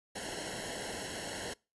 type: noise with comb filter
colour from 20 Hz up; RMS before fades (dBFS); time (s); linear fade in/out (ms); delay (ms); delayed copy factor
pink; -40; 0.15-1.54; 10; 0.83; -0.9
effects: noise-tail reverb RT60 0.3 s tail -25 dB re dry + resampled to 24000 Hz

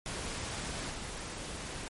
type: noise with level steps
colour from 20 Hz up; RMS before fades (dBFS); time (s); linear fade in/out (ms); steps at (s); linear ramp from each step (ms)
pink; -38 / -41; 0.06-1.88; 0; 0.9; 20
effects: MP3 48 kbps

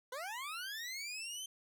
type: linear sweep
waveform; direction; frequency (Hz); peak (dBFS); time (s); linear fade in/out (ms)
20% pulse; up; 480.9 to 3136; -36; 0.12-1.46; 5
effects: none

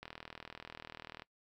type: click train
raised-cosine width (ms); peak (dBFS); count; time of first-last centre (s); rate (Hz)
0.3; -29; 49; 0.03-1.221; 40.3
effects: noise-tail reverb RT60 0.1 s tail -21 dB re dry

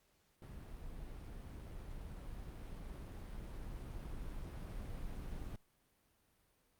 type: noise with level ramp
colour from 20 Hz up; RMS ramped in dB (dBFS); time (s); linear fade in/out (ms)
brown; -49 to -44; 0.42-5.56; 2
effects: pink hiss -75 dBFS RMS until 6.79 s + Opus 48 kbps

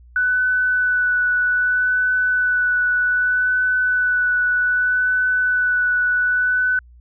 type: tone with vibrato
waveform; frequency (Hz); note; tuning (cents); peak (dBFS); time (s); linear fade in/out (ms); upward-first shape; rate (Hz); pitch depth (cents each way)
sine; 1490; F#6; +12; -15; 0.16-6.79; 2; sine; 0.64; 13
effects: added 60 Hz sine -43 dBFS peak until 7 s

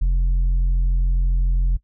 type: tone with tanh clipping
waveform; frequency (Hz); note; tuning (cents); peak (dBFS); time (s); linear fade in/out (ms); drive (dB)
sine; 43.65; F1; 0; -16; 0.01-1.77; 10; 4
effects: noise-tail reverb RT60 0.1 s tail -19 dB re dry

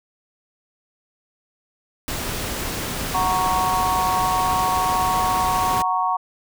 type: noise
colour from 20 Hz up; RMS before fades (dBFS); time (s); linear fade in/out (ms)
pink; -27; 2.08-5.82; 0
type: chord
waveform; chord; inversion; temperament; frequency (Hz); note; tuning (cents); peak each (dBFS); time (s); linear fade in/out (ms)
sine; F# major; none; equal; 740 / 932.3 / 1108.7; F#5 / A#5 / C#6; 0 / 0 / 0; -23 / -23 / -22; 3.14-6.17; 10
effects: none

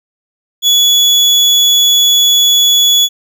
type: tone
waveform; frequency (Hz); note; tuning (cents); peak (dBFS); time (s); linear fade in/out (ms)
35% pulse; 3400; G#7; +40; -4; 0.62-3.09; 50
effects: none

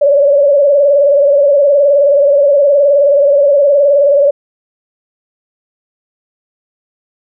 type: tone with vibrato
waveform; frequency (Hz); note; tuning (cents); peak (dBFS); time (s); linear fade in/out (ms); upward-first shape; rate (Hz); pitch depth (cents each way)
sine; 568; C#5; +42; -5; 0.01-4.31; 10; sine; 19; 66
effects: none

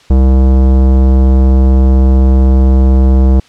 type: tone with tanh clipping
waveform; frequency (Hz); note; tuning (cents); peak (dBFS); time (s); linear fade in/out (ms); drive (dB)
sine; 65.41; C2; 0; -6; 0.1-3.4; 5; 18
effects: white hiss -43 dBFS RMS until 3.48 s + low-pass 5000 Hz 12 dB/octave

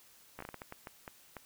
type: slowing click train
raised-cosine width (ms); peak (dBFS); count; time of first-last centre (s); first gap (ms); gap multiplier
0.5; -28; 11; 0.39-1.367; 14; 1.4
effects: white hiss -61 dBFS RMS until 1.45 s

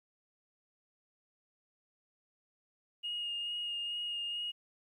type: tone with vibrato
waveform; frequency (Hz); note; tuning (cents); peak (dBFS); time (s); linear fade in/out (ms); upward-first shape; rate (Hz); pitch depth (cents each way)
sine; 2855; F7; +37; -34; 3.03-4.52; 20; sine; 2.3; 15
effects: tanh soft clip ceiling -30 dBFS + 12-bit

